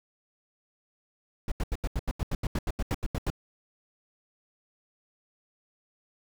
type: noise bursts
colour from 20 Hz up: brown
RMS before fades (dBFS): -28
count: 16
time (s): 1.48-3.302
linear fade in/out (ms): 2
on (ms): 37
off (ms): 82
effects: none